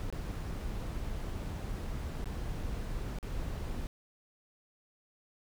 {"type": "noise with dropouts", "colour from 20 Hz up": "brown", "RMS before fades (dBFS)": -37, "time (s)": [0, 3.87], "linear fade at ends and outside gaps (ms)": 0, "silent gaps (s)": [[0.101, 0.126], [2.243, 2.257], [2.629, 2.633], [3.186, 3.228]], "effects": []}